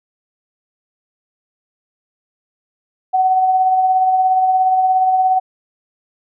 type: tone with tremolo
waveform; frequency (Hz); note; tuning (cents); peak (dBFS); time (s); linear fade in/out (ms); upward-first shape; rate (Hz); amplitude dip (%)
sine; 750; F#5; +23; -9; 3.13-5.4; 20; triangle; 17; 40
effects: none